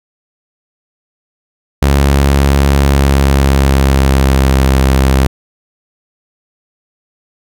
sawtooth tone with pitch glide, 69.5 to 66.55 Hz, C#2 to C2, +5 to +30 cents, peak -3 dBFS, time 1.82-5.27 s, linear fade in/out 5 ms, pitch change -75 cents, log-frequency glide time 2.72-4.61 s, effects none

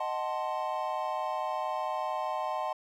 triangle chord, D# diminished seventh, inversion none, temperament equal with one note detuned, 622.3 / 746.9 / 880 / 1046.5 Hz, D#5 / F#5 / A5 / C6, 0 / +16 / 0 / 0 cents, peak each -34 dBFS, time 0-2.73 s, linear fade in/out 5 ms, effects none

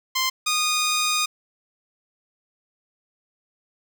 10% pulse tone pair in turn, 1044 / 1232.7 Hz, C6 / D#6, -4 / -17 cents, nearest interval minor third, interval 287 cents, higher second, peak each -12 dBFS, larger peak neither, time 0.15-0.3 / 0.46-1.26 s, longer second, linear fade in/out 10 ms, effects none

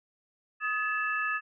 sine tone cluster, 1262 / 1716 / 2649 Hz, D#6 / A6 / E7, +24 / -44 / +8 cents, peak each -32 / -30 / -35 dBFS, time 0.6-1.41 s, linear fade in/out 50 ms, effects none

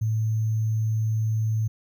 sine tone with sample-and-hold, 110 Hz, A2, in tune, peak -21 dBFS, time 0.01-1.68 s, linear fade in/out 10 ms, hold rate 6300 Hz, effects none

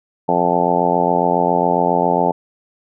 harmonic tone, 87.31 Hz, F2, in tune, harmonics 2 / 3 / 4 / 5 / 6 / 7 / 8 / 9 / 10, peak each -23 / -24 / -25 / -22 / -23 / -22 / -22 / -21 / -19 dBFS, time 0.28-2.32 s, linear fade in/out 10 ms, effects none

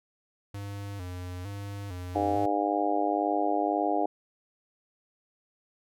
square tone with vibrato, 95.2 Hz, F#2, 50 cents sharp, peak -36 dBFS, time 0.54-2.46 s, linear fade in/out 5 ms, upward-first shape square, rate 1.1 Hz, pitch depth 96 cents each way
harmonic tone, 101.9 Hz, G#2, 32 cents flat, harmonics 3 / 4 / 5 / 6 / 7 / 8, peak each -30 / -34 / -35 / -33 / -29 / -31 dBFS, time 2.15-4.06 s, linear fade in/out 5 ms
effects none

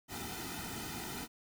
pink noise with comb filter, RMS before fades -42 dBFS, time 0.08-1.28 s, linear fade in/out 50 ms, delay 1.8 ms, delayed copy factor -0.95, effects none

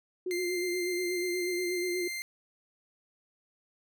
sine tone with vibrato, 358 Hz, F4, 43 cents sharp, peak -30 dBFS, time 0.26-2.08 s, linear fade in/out 5 ms, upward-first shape sine, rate 8.3 Hz, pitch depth 48 cents each way
sawtooth tone, 2093 Hz, C7, in tune, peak -31 dBFS, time 0.31-2.22 s, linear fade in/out 0 ms
effects none

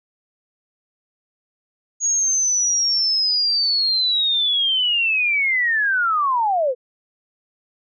sine linear sweep, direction down, 6690 to 473.5 Hz, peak -16 dBFS, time 2-6.75 s, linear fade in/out 50 ms, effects none

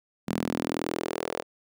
sawtooth tone with high-pass filter sweep, 41.2 Hz, E1, in tune, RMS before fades -31 dBFS, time 0.27-1.43 s, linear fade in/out 20 ms, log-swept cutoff 200 to 500 Hz, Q 2.4, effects none

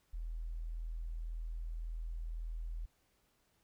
sine tone, 40.92 Hz, E1, 12 cents flat, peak -38 dBFS, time 0.13-2.86 s, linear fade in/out 10 ms, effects pink hiss -75 dBFS RMS until 3.63 s

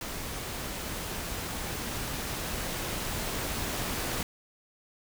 pink noise with level ramp, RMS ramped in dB -37 to -32 dBFS, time 0.01-4.23 s, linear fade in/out 2 ms, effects none

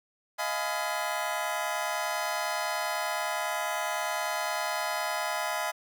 25% pulse chord, F half-diminished seventh, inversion third, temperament just, 628.6 / 698.5 / 838.1 / 1005.8 Hz, Eb5 / F5 / Ab5 / Cb6, +18 / 0 / +16 / +31 cents, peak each -31 dBFS, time 0.38-5.72 s, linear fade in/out 20 ms, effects none

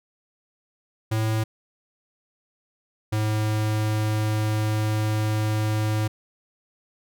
square tone pair in turn, 110 / 107.61 Hz, A2 / A2, 0 / -38 cents, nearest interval unison, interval 38 cents, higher first, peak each -22 dBFS, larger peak neither, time 1.11-1.44 / 3.12-6.08 s, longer second, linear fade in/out 10 ms, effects none

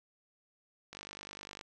click train, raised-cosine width 0.2 ms, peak -28 dBFS, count 35, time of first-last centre 0.93-1.611 s, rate 49.9 Hz, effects none

